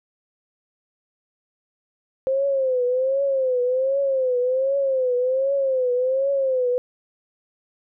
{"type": "tone with vibrato", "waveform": "sine", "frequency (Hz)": 523.3, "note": "C5", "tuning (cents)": 0, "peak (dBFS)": -18, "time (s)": [2.27, 6.78], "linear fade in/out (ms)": 0, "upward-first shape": "triangle", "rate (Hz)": 1.3, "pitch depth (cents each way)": 120, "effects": []}